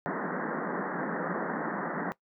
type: band-pass noise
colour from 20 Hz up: pink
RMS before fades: -33 dBFS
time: 0.06-2.12 s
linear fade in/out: 0 ms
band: 160 to 1900 Hz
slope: 96 dB/octave
effects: noise-tail reverb RT60 0.1 s tail -19 dB re dry